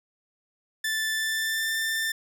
sawtooth tone with pitch glide, 1760 to 1785.6 Hz, A6 to A6, 0 to +25 cents, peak -22 dBFS, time 0.84-2.12 s, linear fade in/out 5 ms, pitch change +25 cents, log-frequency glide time 1.13-1.75 s, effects none

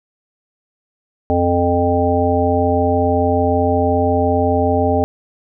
harmonic tone with a mistuned harmonic, 87.31 Hz, F2, in tune, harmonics 1 / 3 / 5 / 7 / 9, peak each -19 / -19 / -19 / -19 / -19 dBFS, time 1.3-5.04 s, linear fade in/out 0 ms, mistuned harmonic 1, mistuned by +18 cents, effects none

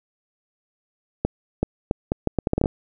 accelerating click train, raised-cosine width 2 ms, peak -6 dBFS, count 12, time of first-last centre 1.25-2.658 s, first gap 380 ms, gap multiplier 0.74, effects none

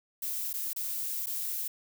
violet noise with dropouts, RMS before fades -34 dBFS, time 0.22-1.68 s, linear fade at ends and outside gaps 5 ms, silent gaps 0.531-0.538 / 0.732-0.761 / 1.261-1.268 s, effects none

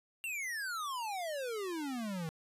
square exponential sweep, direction down, 2790 to 155.2 Hz, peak -37 dBFS, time 0.24-2.29 s, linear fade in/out 0 ms, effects resampled to 32000 Hz

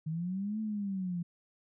sine linear two-way sweep, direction up then down, 153.2 to 220 to 169.7 Hz, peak -32 dBFS, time 0.06-1.23 s, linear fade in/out 10 ms, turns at 0.6 s, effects none

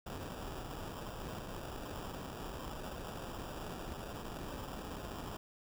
pink noise with sample-and-hold, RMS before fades -44 dBFS, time 0.06-5.37 s, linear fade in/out 5 ms, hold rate 2100 Hz, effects none

